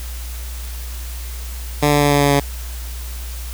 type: tone with pitch steps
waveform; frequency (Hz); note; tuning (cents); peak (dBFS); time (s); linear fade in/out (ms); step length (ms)
10% pulse; 146.83 / 145.73 / 144.64 / 143.56 / 142.49 / 141.42; D3 / D3 / D3 / D3 / C#3 / C#3; 0 / -13 / -26 / -39 / +48 / +35; -4; 1.82-2.402; 10; 97
effects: added 60 Hz sine -26 dBFS peak until 3.53 s + white hiss -36 dBFS RMS until 3.53 s